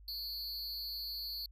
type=tone with amplitude modulation; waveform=square; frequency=4435 Hz; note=C#8; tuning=in tune; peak=-35 dBFS; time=0.08-1.46 s; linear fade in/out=2 ms; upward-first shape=sine; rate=287 Hz; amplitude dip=100%; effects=added 50 Hz sine -53 dBFS peak until 1.51 s